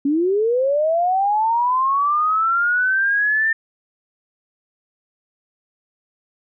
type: linear sweep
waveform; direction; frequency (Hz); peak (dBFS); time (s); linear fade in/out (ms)
sine; up; 271.4 to 1805; -15; 0.05-3.53; 5
effects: none